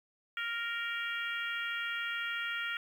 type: harmonic tone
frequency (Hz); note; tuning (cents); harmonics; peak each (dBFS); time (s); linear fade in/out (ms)
466.2; A#4; 0; 3 / 4 / 5 / 6 / 7; -37 / -39 / -41 / -43 / -44; 0.37-2.77; 2
effects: 10-bit